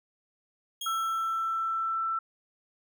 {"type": "tone with exponential decay", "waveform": "sawtooth", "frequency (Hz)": 3270, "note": "G#7", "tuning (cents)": -28, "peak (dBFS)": -30, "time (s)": [0.81, 1.96], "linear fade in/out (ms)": 5, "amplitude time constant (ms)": 250}
{"type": "tone", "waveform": "sine", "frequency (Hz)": 1333, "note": "E6", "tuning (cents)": 19, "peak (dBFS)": -27, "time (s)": [0.86, 2.19], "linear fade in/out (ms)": 5}
{"effects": []}